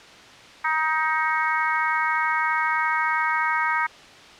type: harmonic tone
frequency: 314.4 Hz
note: D#4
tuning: 18 cents sharp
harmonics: 3 / 4 / 5 / 6 / 7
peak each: -25 / -26 / -27 / -28 / -28 dBFS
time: 0.64-3.87 s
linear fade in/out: 10 ms
effects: white hiss -45 dBFS RMS until 4.39 s + low-pass 4000 Hz 12 dB/octave